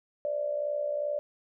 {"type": "tone with amplitude modulation", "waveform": "sine", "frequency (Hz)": 587.3, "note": "D5", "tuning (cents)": 0, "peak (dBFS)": -25, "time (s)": [0.25, 1.19], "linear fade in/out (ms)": 0, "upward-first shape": "sine", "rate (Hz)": 62.6, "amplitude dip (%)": 65, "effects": []}